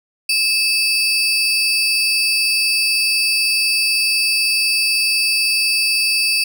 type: tone pair together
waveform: 35% pulse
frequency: 2612 / 4654 Hz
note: E7 / D8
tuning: -17 / -17 cents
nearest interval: minor seventh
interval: 1000 cents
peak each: -16 dBFS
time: 0.29-6.44 s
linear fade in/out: 5 ms
effects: none